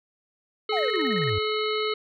harmonic tone, 428.9 Hz, A4, 44 cents flat, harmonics 1 / 3 / 5 / 7 / 9 / 10, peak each -26 / -31 / -33 / -34 / -36 / -36 dBFS, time 0.69-1.94 s, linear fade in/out 5 ms
triangle exponential sweep, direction down, 834 to 87.31 Hz, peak -24 dBFS, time 0.72-1.39 s, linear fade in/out 10 ms
sine tone bursts, 1861 Hz, A#6, 3 cents flat, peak -30 dBFS, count 10, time 0.77-1.294 s, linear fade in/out 0 ms, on 20 ms, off 36 ms
effects none

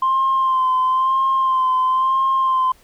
sine tone with vibrato, 1046.5 Hz, C6, in tune, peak -13 dBFS, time 0.02-2.72 s, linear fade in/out 5 ms, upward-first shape sine, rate 1 Hz, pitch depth 32 cents each way, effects tanh soft clip ceiling -11 dBFS + pink hiss -53 dBFS RMS until 2.83 s

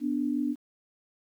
sine tone pair together, 247.5 / 293.4 Hz, B3 / D4, +4 / -2 cents, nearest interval minor third, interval 294 cents, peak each -29 / -28 dBFS, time 0-0.56 s, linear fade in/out 50 ms, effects 10-bit

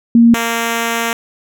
sine / 5% pulse tone pair in turn, 233.1 / 231 Hz, A#3 / A#3, 0 / -16 cents, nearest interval unison, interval 16 cents, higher first, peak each -4 dBFS, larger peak neither, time 0.15-0.34 / 0.34-1.13 s, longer second, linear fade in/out 2 ms, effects none

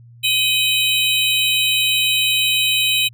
square tone cluster, 2512 / 3054 / 3898 Hz, D#7 / G7 / B7, +16 / -46 / -23 cents, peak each -20 dBFS, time 0.23-3.09 s, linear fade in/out 20 ms, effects added 118 Hz sine -41 dBFS peak until 3.13 s

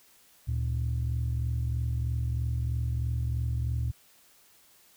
sine tone pair together, 73.42 / 116.54 Hz, D2 / A#2, 0 / 0 cents, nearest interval minor sixth, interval 800 cents, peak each -28 dBFS, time 0.47-3.92 s, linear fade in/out 20 ms, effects tanh soft clip ceiling -22 dBFS + white hiss -60 dBFS RMS until 4.96 s

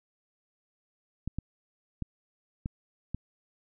clicks, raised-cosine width 5 ms, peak -20 dBFS, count 5, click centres 1.276 / 1.386 / 2.023 / 2.659 / 3.146 s, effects none

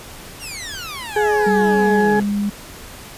15% pulse exponential sweep, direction down, 2960 to 121.7 Hz, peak -22 dBFS, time 0.39-2.25 s, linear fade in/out 50 ms
harmonic tone, 420.5 Hz, G#4, 22 cents sharp, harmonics 1 / 2 / 4, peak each -16 / -19 / -22 dBFS, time 1.16-2.2 s, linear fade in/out 5 ms
sine tone with pitch glide, 196.3 to 204.2 Hz, G3 to G#3, +3 to -29 cents, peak -17 dBFS, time 1.46-2.5 s, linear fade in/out 10 ms, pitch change +68 cents, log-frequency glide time 1.77-2.16 s
effects pink hiss -37 dBFS RMS until 3.17 s + resampled to 32000 Hz

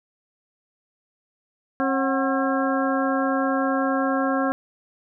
harmonic tone with a mistuned harmonic, 269.5 Hz, C#4, 49 cents flat, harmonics 1 / 2 / 3 / 4 / 5 / 6, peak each -23 / -26 / -28 / -29 / -30 / -31 dBFS, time 1.8-4.52 s, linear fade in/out 0 ms, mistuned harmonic 3, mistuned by -140 cents, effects none

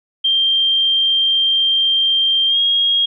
sine tone with pitch glide, 3172 to 3269 Hz, G7 to G#7, +20 to -28 cents, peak -12 dBFS, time 0.24-3.06 s, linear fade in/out 10 ms, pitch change +52 cents, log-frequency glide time 2.48-2.58 s, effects none

